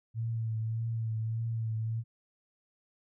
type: tone with vibrato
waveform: sine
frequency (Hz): 112.7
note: A2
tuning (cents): +42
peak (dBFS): -30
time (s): 0.14-2.04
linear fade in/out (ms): 50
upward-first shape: triangle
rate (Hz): 1.7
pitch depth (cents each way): 38
effects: none